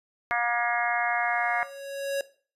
harmonic tone, 238 Hz, A#3, 36 cents sharp, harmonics 3 / 4 / 5 / 6 / 7 / 8 / 9, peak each -29 / -33 / -31 / -33 / -29 / -36 / -31 dBFS, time 0.31-1.63 s, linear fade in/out 0 ms
square tone with exponential growth, 554.4 Hz, C#5, in tune, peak -25 dBFS, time 0.96-2.21 s, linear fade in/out 2 ms, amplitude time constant 270 ms
effects noise-tail reverb RT60 0.4 s tail -17 dB re dry + resampled to 32000 Hz

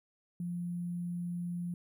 sine tone with sample-and-hold, 174.61 Hz, F3, in tune, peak -34 dBFS, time 0.4-1.74 s, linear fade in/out 2 ms, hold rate 11025 Hz, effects none

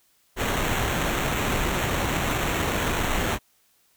pink noise with sample-and-hold, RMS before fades -25 dBFS, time 0.36-3.39 s, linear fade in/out 50 ms, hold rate 4900 Hz, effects white hiss -64 dBFS RMS until 3.96 s

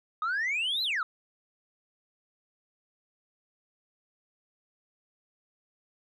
sine exponential two-way sweep, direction up then down, 1226 to 4171 to 1226 Hz, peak -25 dBFS, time 0.22-1.03 s, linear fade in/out 2 ms, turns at 0.83 s, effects tanh soft clip ceiling -25 dBFS

